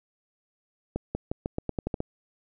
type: accelerating click train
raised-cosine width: 2 ms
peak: -15 dBFS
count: 10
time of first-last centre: 0.96-2.004 s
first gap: 190 ms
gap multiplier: 0.87
effects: none